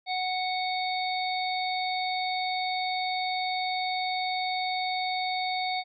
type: harmonic tone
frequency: 740 Hz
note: F#5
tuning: in tune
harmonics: 1 / 3 / 5 / 6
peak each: -29 / -34 / -36 / -37 dBFS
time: 0.06-5.84 s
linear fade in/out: 50 ms
effects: none